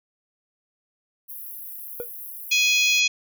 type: high-pass noise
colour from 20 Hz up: pink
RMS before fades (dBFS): -37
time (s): 1.28-3.01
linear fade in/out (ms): 20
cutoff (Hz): 11000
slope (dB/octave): 96
type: tone with exponential decay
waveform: triangle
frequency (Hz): 480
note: B4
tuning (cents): -49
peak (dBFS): -22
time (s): 2-2.1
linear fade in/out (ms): 0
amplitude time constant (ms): 20
type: harmonic tone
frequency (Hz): 835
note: G#5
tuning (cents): +9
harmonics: 3 / 4 / 5 / 6 / 7 / 8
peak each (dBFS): -19 / -24 / -27 / -31 / -30 / -29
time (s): 2.51-3.08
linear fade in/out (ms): 10
effects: none